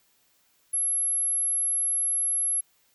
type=tone; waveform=sine; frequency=11110 Hz; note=F9; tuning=10 cents flat; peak=-23 dBFS; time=0.73-2.61 s; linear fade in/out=10 ms; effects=white hiss -66 dBFS RMS until 2.94 s